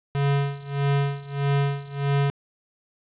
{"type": "tone with tremolo", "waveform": "square", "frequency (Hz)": 140.8, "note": "C#3", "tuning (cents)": 27, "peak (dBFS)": -19, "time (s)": [0.15, 2.3], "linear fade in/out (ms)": 0, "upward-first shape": "sine", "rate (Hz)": 1.6, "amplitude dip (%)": 90, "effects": ["resampled to 8000 Hz", "9-bit"]}